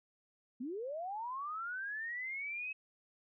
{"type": "linear sweep", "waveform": "sine", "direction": "up", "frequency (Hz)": [226.9, 2579], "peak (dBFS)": -38, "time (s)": [0.6, 2.73], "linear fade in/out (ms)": 10, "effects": []}